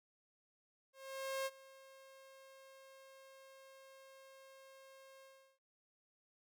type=tone with ADSR envelope; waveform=sawtooth; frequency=536 Hz; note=C5; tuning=42 cents sharp; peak=-33 dBFS; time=0.93-5.59 s; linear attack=530 ms; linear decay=39 ms; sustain=-21 dB; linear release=360 ms; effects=none